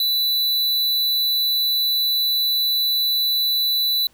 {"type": "tone", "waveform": "square", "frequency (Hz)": 3975, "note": "B7", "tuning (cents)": 10, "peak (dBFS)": -18, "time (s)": [0, 4.07], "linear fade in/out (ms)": 2, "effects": ["pink hiss -57 dBFS RMS until 4.13 s"]}